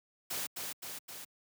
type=noise with echo; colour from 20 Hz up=white; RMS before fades=-37 dBFS; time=0.3-0.47 s; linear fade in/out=10 ms; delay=260 ms; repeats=3; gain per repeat=-3 dB; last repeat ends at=1.25 s; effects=high-pass 100 Hz 12 dB/octave